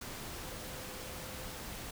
sine tone in noise, 513 Hz, C5, 34 cents flat, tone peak -52 dBFS, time 0.44-1.57 s, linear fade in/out 5 ms, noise pink, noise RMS -44 dBFS, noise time 0.01-1.91 s, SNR -11 dB, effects none

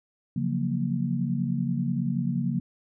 sine chord, Gb major seventh, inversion second, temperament equal, 138.59 / 174.61 / 185 / 233.1 Hz, Db3 / F3 / Gb3 / Bb3, 0 / 0 / 0 / 0 cents, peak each -29 / -30 / -32 / -29 dBFS, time 0.36-2.6 s, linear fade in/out 5 ms, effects none

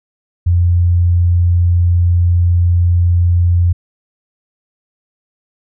sine tone, 87.31 Hz, F2, in tune, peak -8 dBFS, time 0.46-3.73 s, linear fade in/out 10 ms, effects none

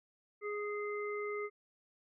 harmonic tone, 415.3 Hz, G#4, in tune, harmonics 1 / 3 / 5, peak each -37 / -44 / -44 dBFS, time 0.41-1.5 s, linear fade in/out 50 ms, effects none

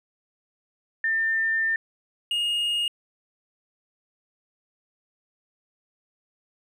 sine / triangle tone pair in turn, 1798 / 2854 Hz, A6 / F7, +37 / +37 cents, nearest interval minor sixth, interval 800 cents, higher second, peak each -21 dBFS, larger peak neither, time 1.04-1.76 / 2.31-2.88 s, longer first, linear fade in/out 2 ms, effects resampled to 32000 Hz

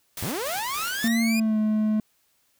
white noise with tremolo, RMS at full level -34 dBFS, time 0.17-1.08 s, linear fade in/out 2 ms, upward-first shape square, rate 3.5 Hz, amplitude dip 35%
sawtooth linear sweep, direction up, 68.7 to 2489 Hz, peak -24 dBFS, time 0.22-1.4 s, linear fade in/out 5 ms
triangle tone with pitch glide, 229.1 to 215 Hz, A#3 to A3, -30 to -40 cents, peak -18 dBFS, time 1.04-2 s, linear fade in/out 2 ms, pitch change -110 cents, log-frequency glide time 1.21-1.58 s
effects white hiss -67 dBFS RMS until 2.59 s

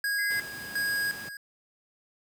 square tone with tremolo, 1643 Hz, G#6, 19 cents flat, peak -27 dBFS, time 0.04-1.37 s, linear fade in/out 2 ms, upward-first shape square, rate 1.4 Hz, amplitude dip 75%
sine tone, 2051 Hz, C7, 35 cents flat, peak -34 dBFS, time 0.18-0.41 s, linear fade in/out 10 ms
pink noise, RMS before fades -44 dBFS, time 0.3-1.29 s, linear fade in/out 5 ms
effects high-pass 100 Hz 12 dB/octave

